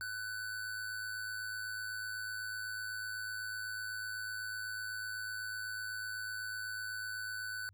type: tone with amplitude modulation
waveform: square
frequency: 1500 Hz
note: F#6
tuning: 23 cents sharp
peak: -37 dBFS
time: 0.01-7.69 s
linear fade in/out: 0 ms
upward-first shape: sine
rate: 108 Hz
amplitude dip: 50%
effects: added 96 Hz sine -60 dBFS peak until 7.73 s